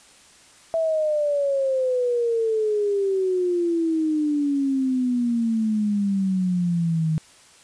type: exponential sweep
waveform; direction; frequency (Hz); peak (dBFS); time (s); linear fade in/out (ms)
sine; down; 659.3 to 155.6; -19; 0.74-7.18; 0
effects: white hiss -51 dBFS RMS until 7.63 s + resampled to 22050 Hz